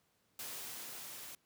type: noise with level ramp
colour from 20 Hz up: white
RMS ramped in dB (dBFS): -44 to -49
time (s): 0.39-1.35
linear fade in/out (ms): 2
effects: pink hiss -75 dBFS RMS until 1.45 s + high-pass 100 Hz 12 dB/octave